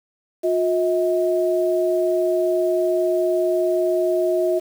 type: tone pair together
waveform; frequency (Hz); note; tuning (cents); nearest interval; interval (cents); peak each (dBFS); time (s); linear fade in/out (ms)
sine; 358.6 / 639; F4 / D#5; +46 / +46; minor seventh; 1000; -19 / -20; 0.43-4.6; 20
effects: 7-bit